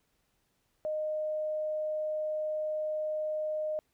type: tone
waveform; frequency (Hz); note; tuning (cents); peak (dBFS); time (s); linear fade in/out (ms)
sine; 616; D#5; -17; -30; 0.85-3.79; 0
effects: pink hiss -75 dBFS RMS until 3.93 s